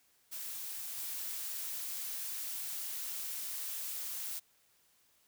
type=noise with level steps; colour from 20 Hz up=blue; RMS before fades=-42 / -40 dBFS; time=0.31-4.4 s; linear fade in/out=20 ms; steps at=0.96 s; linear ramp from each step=20 ms; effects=white hiss -70 dBFS RMS until 5.27 s